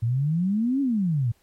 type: exponential two-way sweep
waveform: sine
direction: up then down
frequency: 110.6 to 284.5 to 110.6 Hz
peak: -20 dBFS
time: 0.02-1.32 s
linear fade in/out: 10 ms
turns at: 0.81 s
effects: pink hiss -64 dBFS RMS until 1.42 s + MP3 64 kbps